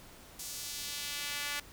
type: tone with high-pass filter sweep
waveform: sawtooth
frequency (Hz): 289.6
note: D4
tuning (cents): -24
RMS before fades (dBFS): -39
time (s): 0.39-1.6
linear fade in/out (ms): 5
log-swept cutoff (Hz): 6500 to 1800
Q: 1
effects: pink hiss -54 dBFS RMS until 1.72 s